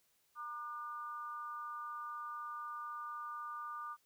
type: tone with amplitude modulation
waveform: sine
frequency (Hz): 1200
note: D6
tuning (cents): +37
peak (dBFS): -38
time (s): 0.35-3.97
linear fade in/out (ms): 50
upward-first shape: sine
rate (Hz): 264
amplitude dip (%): 75
effects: white hiss -75 dBFS RMS until 4.05 s